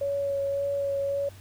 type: tone with vibrato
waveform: sine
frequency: 559 Hz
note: C#5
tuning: 14 cents sharp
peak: -25 dBFS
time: 0.01-1.29 s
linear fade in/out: 5 ms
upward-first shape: sine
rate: 1.8 Hz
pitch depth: 12 cents each way
effects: added 96 Hz sine -46 dBFS peak until 1.4 s + pink hiss -53 dBFS RMS until 1.4 s